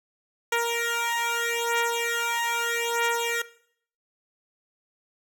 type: beating tone pair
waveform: 10% pulse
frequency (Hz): 467.8 / 468.59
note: A#4 / A#4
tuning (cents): +6 / +9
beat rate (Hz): 0.79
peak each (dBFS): -19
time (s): 0.52-3.42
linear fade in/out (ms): 5
effects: noise-tail reverb RT60 0.6 s tail -18 dB re dry